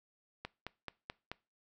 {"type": "click train", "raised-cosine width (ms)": 0.3, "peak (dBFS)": -24, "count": 5, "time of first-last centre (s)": [0.45, 1.316], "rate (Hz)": 4.62, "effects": ["noise-tail reverb RT60 0.3 s tail -22 dB re dry"]}